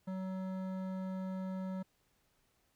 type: tone with hard clipping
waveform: sine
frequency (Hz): 188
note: F#3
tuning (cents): +28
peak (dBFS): -39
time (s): 0.07-1.83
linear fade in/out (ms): 10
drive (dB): 13
effects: pink hiss -75 dBFS RMS until 2.75 s